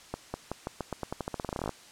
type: accelerating click train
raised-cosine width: 1 ms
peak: -18 dBFS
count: 22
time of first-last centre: 0.14-1.693 s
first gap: 200 ms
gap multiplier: 0.88
effects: white hiss -52 dBFS RMS until 1.91 s + low-pass 8000 Hz 12 dB/octave